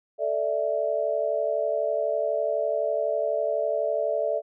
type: chord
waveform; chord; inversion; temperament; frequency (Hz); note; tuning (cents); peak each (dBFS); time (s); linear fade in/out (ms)
sine; A suspended fourth; none; equal; 440 / 587.3 / 659.3; A4 / D5 / E5; 0 / 0 / 0; -30 / -26 / -27; 0.18-4.42; 50
effects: none